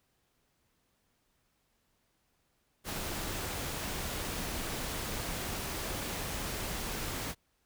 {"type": "noise", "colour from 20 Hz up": "pink", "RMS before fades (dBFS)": -37, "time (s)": [2.84, 7.35], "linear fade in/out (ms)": 50, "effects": ["pink hiss -75 dBFS RMS until 7.65 s"]}